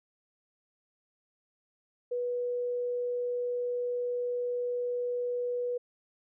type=tone; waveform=sine; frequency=488.8 Hz; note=B4; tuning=18 cents flat; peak=-29 dBFS; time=2.11-5.78 s; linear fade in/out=10 ms; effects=none